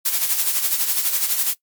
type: noise with tremolo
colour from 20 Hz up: blue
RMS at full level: -18 dBFS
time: 0.05-1.54 s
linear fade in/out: 10 ms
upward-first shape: sine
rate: 12 Hz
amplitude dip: 55%
effects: noise-tail reverb RT60 0.1 s tail -19 dB re dry + MP3 96 kbps